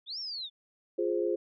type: linear two-way sweep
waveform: sine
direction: up then down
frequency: 3322 to 5588 to 3463 Hz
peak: -35 dBFS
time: 0.06-0.5 s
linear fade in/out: 50 ms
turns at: 0.19 s
type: chord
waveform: sine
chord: F minor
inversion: none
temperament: equal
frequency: 349.2 / 415.3 / 523.3 Hz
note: F4 / Ab4 / C5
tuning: 0 / 0 / 0 cents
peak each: -30 / -31 / -33 dBFS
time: 0.98-1.36 s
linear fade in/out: 10 ms
effects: none